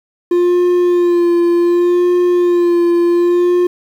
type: tone with vibrato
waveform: triangle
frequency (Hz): 350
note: F4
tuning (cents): +4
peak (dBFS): -7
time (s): 0.31-3.67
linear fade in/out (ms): 5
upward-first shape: sine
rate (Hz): 0.67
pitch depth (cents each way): 27
effects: 7-bit